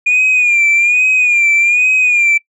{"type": "tone with vibrato", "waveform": "sine", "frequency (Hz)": 2429, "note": "D#7", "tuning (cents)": -42, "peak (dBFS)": -6, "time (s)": [0.06, 2.38], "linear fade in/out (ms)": 10, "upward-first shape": "sine", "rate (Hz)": 1.2, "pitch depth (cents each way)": 71, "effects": ["noise-tail reverb RT60 0.1 s tail -24 dB re dry", "tanh soft clip ceiling -6 dBFS"]}